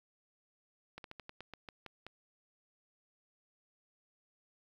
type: slowing click train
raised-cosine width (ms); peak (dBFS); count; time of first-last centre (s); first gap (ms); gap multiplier
0.3; -30; 10; 0.98-2.066; 62; 1.16
effects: 10-bit